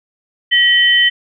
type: tone pair together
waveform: sine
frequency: 1920 / 3059 Hz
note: B6 / G7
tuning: -49 / -43 cents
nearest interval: minor sixth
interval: 806 cents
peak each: -11 dBFS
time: 0.51-1.1 s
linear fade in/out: 20 ms
effects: none